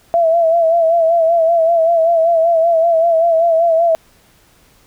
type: tone with vibrato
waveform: sine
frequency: 665 Hz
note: E5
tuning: 15 cents sharp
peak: -9 dBFS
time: 0.14-3.95 s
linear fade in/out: 0 ms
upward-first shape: sine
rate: 5.2 Hz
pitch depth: 56 cents each way
effects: pink hiss -51 dBFS RMS until 4.86 s